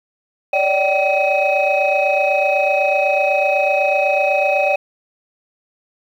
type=tone cluster; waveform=sine; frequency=569 / 597 / 769 / 2538 Hz; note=C#5 / D5 / G5 / D#7; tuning=+45 / +28 / -33 / +34 cents; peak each=-18 dBFS; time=0.53-4.76 s; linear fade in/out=5 ms; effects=tanh soft clip ceiling -7 dBFS + 8-bit